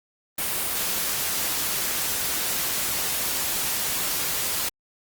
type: noise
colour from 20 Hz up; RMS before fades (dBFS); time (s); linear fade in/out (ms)
white; -26; 0.38-4.69; 5
effects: Opus 32 kbps